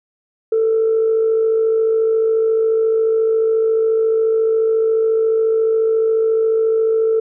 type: tone with amplitude modulation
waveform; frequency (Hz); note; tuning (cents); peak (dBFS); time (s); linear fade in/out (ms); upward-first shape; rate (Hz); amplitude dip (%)
sine; 445.7; A4; +22; -10; 0.52-7.2; 5; sine; 54.2; 35
effects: tanh soft clip ceiling -8 dBFS